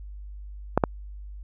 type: clicks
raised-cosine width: 1 ms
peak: -4 dBFS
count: 2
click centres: 0.776 / 0.838 s
effects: added 50 Hz sine -37 dBFS peak until 1.43 s